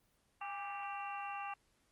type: harmonic tone with a mistuned harmonic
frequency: 392 Hz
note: G4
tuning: in tune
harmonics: 2 / 3 / 4 / 5 / 6 / 7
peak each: -43 / -45 / -53 / -56 / -56 / -48 dBFS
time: 0.41-1.54 s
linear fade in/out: 5 ms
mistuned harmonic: 2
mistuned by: +51 cents
effects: pink hiss -75 dBFS RMS until 1.91 s + Opus 24 kbps